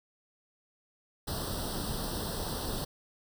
pink noise with comb filter, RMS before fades -35 dBFS, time 1.27-2.85 s, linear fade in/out 10 ms, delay 0.22 ms, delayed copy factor +0.95, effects none

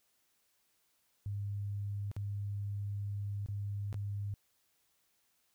sine tone with dropouts, 101.3 Hz, G#2, 43 cents flat, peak -35 dBFS, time 1.26-4.34 s, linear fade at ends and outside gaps 0 ms, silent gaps 2.115-2.165 / 3.461-3.486 / 3.928-3.943 s, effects white hiss -75 dBFS RMS until 5.54 s

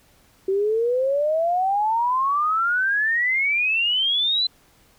sine exponential sweep, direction up, 378.6 to 4077 Hz, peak -18 dBFS, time 0.48-4.47 s, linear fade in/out 5 ms, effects pink hiss -57 dBFS RMS until 4.98 s

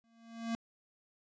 square tone with exponential growth, 229.2 Hz, A#3, 29 cents flat, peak -32 dBFS, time 0.04-0.55 s, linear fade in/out 0 ms, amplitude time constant 110 ms, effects resampled to 16000 Hz

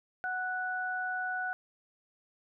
sine tone pair together, 740 / 1480 Hz, F#5 / F#6, 0 / 0 cents, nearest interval octave, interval 1200 cents, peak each -36 / -33 dBFS, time 0.24-1.53 s, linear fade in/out 0 ms, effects none

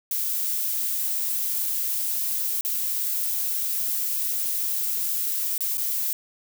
violet noise with dropouts, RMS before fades -26 dBFS, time 0.11-6.13 s, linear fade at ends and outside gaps 1 ms, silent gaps 2.61-2.649 / 5.579-5.607 / 5.772-5.78 s, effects none

